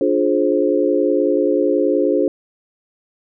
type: chord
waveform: sine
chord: D half-diminished seventh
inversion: none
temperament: just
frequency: 293.7 / 352.4 / 422.9 / 528.6 Hz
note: D4 / F4 / Ab4 / C5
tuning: 0 / +16 / +31 / +18 cents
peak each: -19 dBFS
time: 0.01-2.28 s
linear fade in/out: 2 ms
effects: none